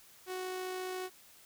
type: tone with amplitude modulation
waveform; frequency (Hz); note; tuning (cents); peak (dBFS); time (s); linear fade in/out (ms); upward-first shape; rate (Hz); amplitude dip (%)
sawtooth; 370; F#4; 0; -32; 0.26-1.1; 50; sine; 54.3; 25
effects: white hiss -59 dBFS RMS until 1.45 s